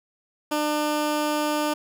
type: tone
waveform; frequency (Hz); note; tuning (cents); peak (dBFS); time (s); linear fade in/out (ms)
15% pulse; 300; D4; +37; -16; 0.51-1.74; 10
effects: none